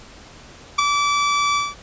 sawtooth tone with ADSR envelope, 1156 Hz, D6, 28 cents flat, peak -7 dBFS, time 0.78-1.75 s, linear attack 12 ms, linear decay 6 ms, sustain -6 dB, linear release 190 ms, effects pink hiss -43 dBFS RMS until 1.82 s + resampled to 16000 Hz

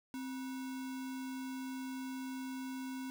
sine tone with sample-and-hold, 261.6 Hz, C4, in tune, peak -39 dBFS, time 0.14-3.1 s, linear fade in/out 0 ms, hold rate 1225 Hz, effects none

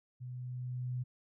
sine tone with level ramp, 125.2 Hz, B2, 24 cents sharp, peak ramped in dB -41 to -33 dBFS, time 0.2-1.04 s, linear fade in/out 20 ms, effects none

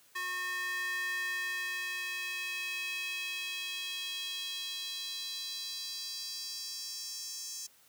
square tone with high-pass filter sweep, 363.7 Hz, F#4, 30 cents flat, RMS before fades -38 dBFS, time 0.15-7.67 s, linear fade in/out 10 ms, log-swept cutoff 1500 to 6100 Hz, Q 3.8, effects white hiss -63 dBFS RMS until 7.88 s + high-pass 60 Hz 12 dB/octave

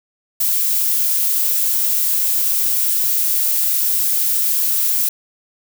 violet noise, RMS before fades -17 dBFS, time 0.4-5.09 s, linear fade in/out 5 ms, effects none

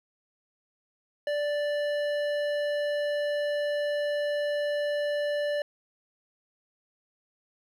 sine tone with hard clipping, 586 Hz, D5, 4 cents flat, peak -28 dBFS, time 1.27-5.62 s, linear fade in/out 2 ms, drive 12 dB, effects none

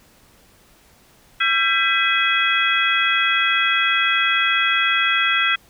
sine tone cluster, 1350 / 1590 / 1996 / 2533 / 3319 Hz, E6 / G6 / B6 / D#7 / G#7, +41 / +24 / +18 / +30 / -2 cents, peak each -22 dBFS, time 1.4-5.56 s, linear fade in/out 10 ms, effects pink hiss -53 dBFS RMS until 5.69 s

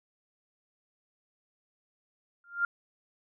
sine tone with exponential growth, 1396.9 Hz, F6, in tune, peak -21 dBFS, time 2.44-2.65 s, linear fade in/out 2 ms, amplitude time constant 45 ms, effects none

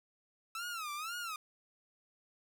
sawtooth tone with vibrato, 1300 Hz, E6, 24 cents flat, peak -35 dBFS, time 0.55-1.36 s, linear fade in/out 2 ms, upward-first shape sine, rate 2 Hz, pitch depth 180 cents each way, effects none

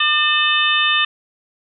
harmonic tone with a mistuned harmonic, 600 Hz, D5, 37 cents sharp, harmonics 2 / 3 / 4 / 5 / 6, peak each -20 / -20 / -20 / -20 / -20 dBFS, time 0-1.05 s, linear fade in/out 5 ms, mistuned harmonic 4, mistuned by +140 cents, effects none

